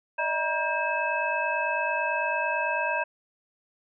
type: tone cluster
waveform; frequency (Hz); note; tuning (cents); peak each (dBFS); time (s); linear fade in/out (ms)
sine; 594 / 643 / 950 / 1595 / 2596; D5 / E5 / A#5 / G6 / E7; +20 / -43 / +33 / +30 / -27; -33 / -33 / -29 / -30 / -31; 0.18-3.04; 10
effects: none

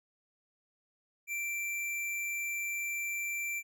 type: tone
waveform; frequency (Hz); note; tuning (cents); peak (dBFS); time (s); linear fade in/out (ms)
square; 2349; D7; 0; -34; 1.27-3.63; 50
effects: none

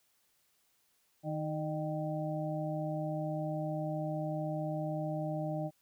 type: harmonic tone with a mistuned harmonic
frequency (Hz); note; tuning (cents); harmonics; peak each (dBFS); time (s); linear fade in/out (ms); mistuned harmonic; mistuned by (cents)
155.56; D#3; 0; 1 / 2 / 4 / 5; -36 / -40 / -38 / -43; 1.23-5.71; 50; 4; -33
effects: white hiss -73 dBFS RMS until 5.81 s

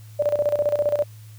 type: tone with tremolo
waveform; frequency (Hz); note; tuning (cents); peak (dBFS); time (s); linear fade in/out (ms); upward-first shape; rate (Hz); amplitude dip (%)
sine; 587.3; D5; 0; -16; 0.19-1.04; 10; square; 15; 70
effects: added 108 Hz sine -40 dBFS peak until 1.38 s + white hiss -54 dBFS RMS until 1.38 s

